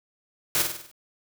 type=noise with echo; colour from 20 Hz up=white; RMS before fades=-23 dBFS; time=0.55-0.62 s; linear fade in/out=0 ms; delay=49 ms; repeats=6; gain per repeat=-5 dB; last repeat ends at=0.914 s; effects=none